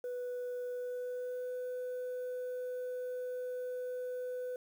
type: tone with pitch glide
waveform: sine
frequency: 493.9 to 500.2 Hz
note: B4 to B4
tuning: 0 to +22 cents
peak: -34 dBFS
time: 0.04-4.56 s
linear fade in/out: 2 ms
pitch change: +22 cents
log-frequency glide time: 0.72-1.55 s
effects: tanh soft clip ceiling -35 dBFS + 10-bit